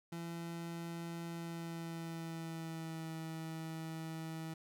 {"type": "tone with pitch glide", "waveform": "30% pulse", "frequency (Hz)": [168.4, 161.17], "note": ["E3", "E3"], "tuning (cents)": [37, -39], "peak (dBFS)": -39, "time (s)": [0.12, 4.54], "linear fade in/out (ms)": 5, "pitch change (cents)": -76, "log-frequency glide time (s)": [1.3, 3.13], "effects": []}